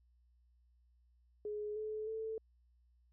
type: tone with pitch steps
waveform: sine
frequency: 419.7 / 430.8 / 442.1 Hz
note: G#4 / A4 / A4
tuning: +18 / -37 / +8 cents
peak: -38 dBFS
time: 1.45-2.38 s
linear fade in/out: 2 ms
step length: 310 ms
effects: added 60 Hz sine -67 dBFS peak until 3.12 s